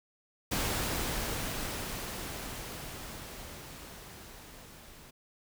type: noise with level ramp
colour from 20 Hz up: pink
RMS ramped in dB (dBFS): -31 to -53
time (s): 0.51-5.11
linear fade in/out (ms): 10
effects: none